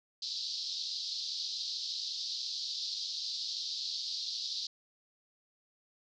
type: band-pass noise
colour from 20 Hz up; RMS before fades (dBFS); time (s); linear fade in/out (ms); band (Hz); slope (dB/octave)
white; -38; 0.22-4.67; 5; 3800 to 5000; 48
effects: none